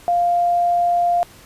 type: tone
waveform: sine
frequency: 698.5 Hz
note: F5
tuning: in tune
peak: -14 dBFS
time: 0.08-1.23 s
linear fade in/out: 0 ms
effects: pink hiss -45 dBFS RMS until 1.45 s + resampled to 32000 Hz